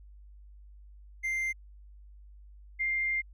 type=tone pair in turn; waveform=triangle / sine; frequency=2093 / 2104 Hz; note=C7 / C7; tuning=0 / +9 cents; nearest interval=unison; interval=9 cents; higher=second; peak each=-27 dBFS; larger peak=neither; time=1.23-1.53 / 2.79-3.22 s; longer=second; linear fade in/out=20 ms; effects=added 50 Hz sine -49 dBFS peak until 3.33 s